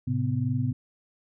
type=tone cluster; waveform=sine; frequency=109.6 / 132.1 / 250.7 Hz; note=A2 / C3 / B3; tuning=-6 / +17 / +26 cents; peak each=-28 / -27 / -30 dBFS; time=0.07-0.73 s; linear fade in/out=10 ms; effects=none